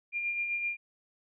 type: tone with tremolo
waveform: sine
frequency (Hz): 2400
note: D7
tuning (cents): +37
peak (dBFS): -28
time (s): 0.12-0.77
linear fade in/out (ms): 50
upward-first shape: sine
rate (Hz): 7.8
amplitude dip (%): 40
effects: none